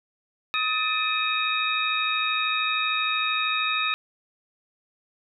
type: tone cluster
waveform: sine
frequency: 1265 / 1771 / 2433 / 2546 / 3755 Hz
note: D#6 / A6 / D#7 / D#7 / A#7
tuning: +28 / +11 / -39 / +39 / +12 cents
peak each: -27 / -34 / -31 / -28 / -28 dBFS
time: 0.54-3.94 s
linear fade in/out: 0 ms
effects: none